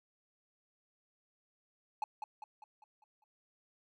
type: tone with echo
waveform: triangle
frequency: 853 Hz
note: G#5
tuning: 46 cents sharp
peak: -30 dBFS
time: 2.02-2.04 s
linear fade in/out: 2 ms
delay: 200 ms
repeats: 6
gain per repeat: -6 dB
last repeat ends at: 3.24 s
effects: none